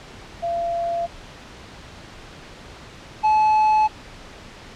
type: tone pair in turn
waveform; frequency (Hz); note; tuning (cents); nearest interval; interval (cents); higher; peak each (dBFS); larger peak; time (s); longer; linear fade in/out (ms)
sine / triangle; 683 / 860.5; F5 / A5; -39 / -39; major third; 400; second; -21 / -12; second; 0.42-1.07 / 3.23-3.88; neither; 20
effects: pink hiss -41 dBFS RMS until 4.75 s + low-pass 5000 Hz 12 dB/octave